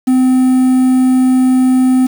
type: tone with quantisation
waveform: triangle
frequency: 256.7 Hz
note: C4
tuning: 33 cents flat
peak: -5 dBFS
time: 0.07-2.07 s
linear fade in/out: 10 ms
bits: 5
effects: none